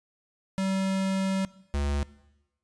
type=tone pair in turn; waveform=square; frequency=191.9 / 71.32 Hz; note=G3 / C#2; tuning=-37 / +50 cents; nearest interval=octave + perfect fourth; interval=1713 cents; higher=first; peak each=-26 dBFS; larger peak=neither; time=0.58-1.45 / 1.74-2.03 s; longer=first; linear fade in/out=0 ms; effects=noise-tail reverb RT60 1.0 s tail -20 dB re dry + resampled to 22050 Hz